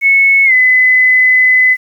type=tone with pitch glide; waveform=sine; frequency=2200 to 2017 Hz; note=C#7 to B6; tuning=-14 to +36 cents; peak=-5 dBFS; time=0.01-1.77 s; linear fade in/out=50 ms; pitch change=-150 cents; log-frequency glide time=0.45-0.53 s; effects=7-bit